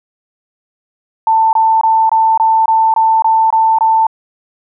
sine tone bursts, 890 Hz, A5, 20 cents sharp, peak -7 dBFS, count 10, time 1.27-4.068 s, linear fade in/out 2 ms, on 260 ms, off 22 ms, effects none

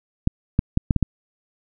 clicks, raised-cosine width 5 ms, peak -4 dBFS, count 6, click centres 0.274 / 0.591 / 0.774 / 0.908 / 0.963 / 1.027 s, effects none

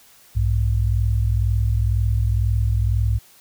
sine tone pair together, 61.8 / 103.83 Hz, B1 / G#2, +2 / 0 cents, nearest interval major sixth, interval 898 cents, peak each -19 dBFS, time 0.35-3.19 s, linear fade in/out 20 ms, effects white hiss -51 dBFS RMS until 3.4 s

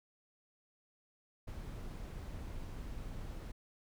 brown noise, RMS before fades -44 dBFS, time 1.47-3.52 s, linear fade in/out 10 ms, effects none

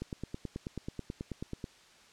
click train, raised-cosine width 3 ms, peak -24 dBFS, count 16, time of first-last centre 0.02-1.642 s, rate 9.25 Hz, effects white hiss -59 dBFS RMS until 2.12 s + low-pass 6000 Hz 12 dB/octave

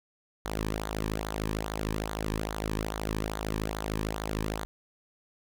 sawtooth tone with flanger, 53.2 Hz, G#1, 42 cents sharp, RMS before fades -33 dBFS, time 0.45-4.65 s, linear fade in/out 0 ms, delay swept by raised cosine 0.37 to 1.47 ms, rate 2.4 Hz, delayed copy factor -0.7, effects none

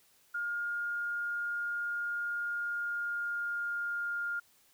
sine tone with pitch glide, 1417 to 1408.8 Hz, F6 to F6, +25 to +15 cents, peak -32 dBFS, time 0.34-4.4 s, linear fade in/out 10 ms, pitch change -10 cents, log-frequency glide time 2.47-4.27 s, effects white hiss -66 dBFS RMS until 4.73 s

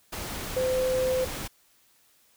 sine tone in noise, 514 Hz, C5, 31 cents flat, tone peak -23 dBFS, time 0.56-1.25 s, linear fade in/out 10 ms, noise pink, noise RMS -35 dBFS, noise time 0.12-1.48 s, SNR +9 dB, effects white hiss -63 dBFS RMS until 2.36 s

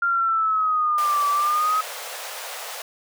sine exponential two-way sweep, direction down then up, 1396.9 to 1153 to 1277 Hz, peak -18 dBFS, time 0.02-1.81 s, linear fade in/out 5 ms, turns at 1.28 s
pink high-pass noise, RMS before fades -34 dBFS, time 0.98-2.82 s, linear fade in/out 2 ms, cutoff 500 Hz, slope 48 dB/octave
effects none

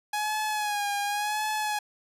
sawtooth tone with vibrato, 834 Hz, G#5, 7 cents sharp, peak -23 dBFS, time 0.13-1.79 s, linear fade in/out 5 ms, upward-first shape sine, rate 0.91 Hz, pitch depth 50 cents each way, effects resampled to 32000 Hz

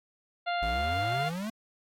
harmonic tone, 698.5 Hz, F5, in tune, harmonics 1 / 2 / 3 / 4 / 5 / 6, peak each -29 / -35 / -39 / -41 / -43 / -45 dBFS, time 0.46-1.3 s, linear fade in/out 20 ms
square exponential sweep, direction up, 51.91 to 227.9 Hz, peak -33 dBFS, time 0.62-1.5 s, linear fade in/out 5 ms
effects AAC 64 kbps

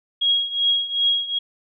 sine tone with tremolo, 3294 Hz, G#7, 15 cents flat, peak -14 dBFS, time 0.21-1.39 s, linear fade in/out 10 ms, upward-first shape triangle, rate 2.6 Hz, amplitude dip 85%, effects none

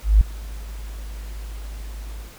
sine tone with ADSR envelope, 51.9 Hz, G#1, in tune, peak -7 dBFS, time 0.03-2.32 s, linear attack 180 ms, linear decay 4 ms, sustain -23 dB, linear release 120 ms, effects pink hiss -45 dBFS RMS until 2.38 s

